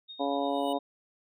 sine tone with tremolo, 3710 Hz, A#7, 9 cents flat, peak -40 dBFS, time 0.08-0.79 s, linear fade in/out 20 ms, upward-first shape triangle, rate 8.6 Hz, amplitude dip 65%
harmonic tone, 140.6 Hz, C#3, 25 cents sharp, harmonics 2 / 3 / 4 / 5 / 6 / 7, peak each -32 / -36 / -33 / -32 / -38 / -37 dBFS, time 0.19-0.79 s, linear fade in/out 20 ms
square tone with exponential growth, 2955 Hz, F#7, 3 cents flat, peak -40 dBFS, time 0.32-0.73 s, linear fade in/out 5 ms, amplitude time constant 88 ms
effects none

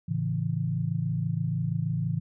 sine chord, A major, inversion none, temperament equal, 110 / 138.59 / 164.81 Hz, A2 / C#3 / E3, 0 / 0 / 0 cents, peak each -31 / -30 / -29 dBFS, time 0.08-2.2 s, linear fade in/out 10 ms, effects none

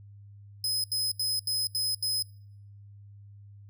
sawtooth tone bursts, 5070 Hz, D#8, 32 cents sharp, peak -24 dBFS, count 6, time 0.64-2.225 s, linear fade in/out 2 ms, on 200 ms, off 77 ms, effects noise-tail reverb RT60 0.7 s tail -25 dB re dry + added 101 Hz sine -47 dBFS peak until 3.69 s

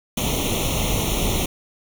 pink noise with comb filter, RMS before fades -22 dBFS, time 0.17-1.46 s, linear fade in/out 5 ms, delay 0.31 ms, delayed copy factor +0.95, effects none

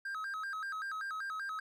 triangle tone with vibrato, 1427 Hz, F6, 37 cents sharp, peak -35 dBFS, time 0.05-1.6 s, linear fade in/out 5 ms, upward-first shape square, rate 5.2 Hz, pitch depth 190 cents each way, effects none

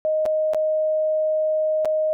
sine tone with dropouts, 622.3 Hz, D#5, in tune, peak -18 dBFS, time 0.05-2.13 s, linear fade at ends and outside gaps 0 ms, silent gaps 0.255-0.261 / 0.535-0.546 / 1.848-1.855 s, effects none

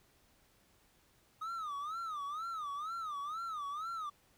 triangle tone with vibrato, 1241 Hz, D#6, 5 cents flat, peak -36 dBFS, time 1.41-4.1 s, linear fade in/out 10 ms, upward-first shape sine, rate 2.1 Hz, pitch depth 170 cents each way, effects pink hiss -69 dBFS RMS until 4.37 s

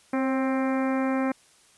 harmonic tone with a mistuned harmonic, 263.4 Hz, C4, 12 cents sharp, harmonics 1 / 2 / 3 / 4 / 5 / 6 / 7 / 8 / 9, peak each -24 / -30 / -34 / -36 / -38 / -40 / -41 / -42 / -43 dBFS, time 0.13-1.32 s, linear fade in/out 5 ms, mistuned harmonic 2, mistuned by +29 cents, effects white hiss -58 dBFS RMS until 1.77 s + resampled to 24000 Hz

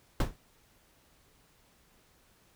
brown noise with exponential decay, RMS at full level -20 dBFS, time 0.2-0.36 s, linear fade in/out 2 ms, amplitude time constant 34 ms, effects pink hiss -65 dBFS RMS until 2.55 s

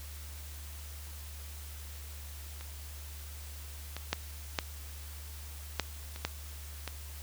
clicks, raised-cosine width 0.2 ms, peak -28 / -21 / -11 / -11 / -11 / -26 / -13 / -19 dBFS, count 8, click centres 2.61 / 3.966 / 4.13 / 4.588 / 5.797 / 6.161 / 6.25 / 6.877 s, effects added 73 Hz sine -43 dBFS peak until 7.22 s + white hiss -50 dBFS RMS until 7.22 s

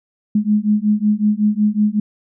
sine beating tone pair, 207.7 / 213.1 Hz, G#3 / G#3, 0 / +45 cents, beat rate 5.4 Hz, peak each -16 dBFS, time 0.35-2 s, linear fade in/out 5 ms, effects none

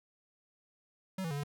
square tone with pitch steps, 189.5 / 164.2 / 142.6 / 144.7 Hz, F#3 / E3 / C#3 / D3, +42 / -6 / +49 / -25 cents, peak -35 dBFS, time 1.18-1.436 s, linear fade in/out 5 ms, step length 64 ms, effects none

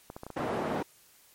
clicks, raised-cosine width 1 ms, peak -26 dBFS, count 7, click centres 0.101 / 0.165 / 0.234 / 0.266 / 0.303 / 0.395 / 0.495 s
white band-pass noise, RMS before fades -32 dBFS, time 0.36-0.83 s, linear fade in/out 10 ms, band 160 to 690 Hz, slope 12 dB/octave
effects white hiss -60 dBFS RMS until 1.34 s + MP3 64 kbps

